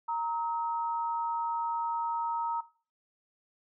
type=tone pair together; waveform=sine; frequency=930 / 1279.3 Hz; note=A#5 / D#6; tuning=-4 / +48 cents; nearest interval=tritone; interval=552 cents; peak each=-30 / -37 dBFS; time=0.08-2.61 s; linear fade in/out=10 ms; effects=noise-tail reverb RT60 0.4 s tail -18 dB re dry